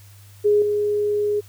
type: tone with level steps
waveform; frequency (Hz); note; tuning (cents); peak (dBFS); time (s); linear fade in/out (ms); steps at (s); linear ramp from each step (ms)
sine; 415.3; G#4; 0; -13 / -18; 0.44-1.41; 20; 0.62; 2
effects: added 100 Hz sine -44 dBFS peak until 1.48 s + white hiss -52 dBFS RMS until 1.48 s